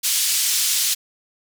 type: band-pass noise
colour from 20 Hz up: white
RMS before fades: -20 dBFS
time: 0.03-0.95 s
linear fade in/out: 20 ms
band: 3300 to 10000 Hz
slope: 12 dB/octave
effects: none